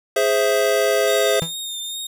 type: chord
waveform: square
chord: Ab augmented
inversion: none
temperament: equal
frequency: 415.3 / 523.3 / 659.3 Hz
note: Ab4 / C5 / E5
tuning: 0 / 0 / 0 cents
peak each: -21 dBFS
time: 0.16-1.4 s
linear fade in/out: 5 ms
type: tone with vibrato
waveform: sawtooth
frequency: 3663 Hz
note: A#7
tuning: 31 cents flat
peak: -24 dBFS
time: 1.07-2.07 s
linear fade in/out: 5 ms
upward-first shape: triangle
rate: 2.4 Hz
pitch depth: 34 cents each way
type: tone with exponential decay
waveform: 45% pulse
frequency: 164.81 Hz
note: E3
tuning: in tune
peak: -18 dBFS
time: 1.42-1.54 s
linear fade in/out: 0 ms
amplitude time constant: 24 ms
effects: none